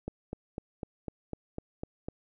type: click train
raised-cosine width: 2 ms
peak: -22 dBFS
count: 9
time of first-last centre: 0.08-2.085 s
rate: 3.99 Hz
effects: none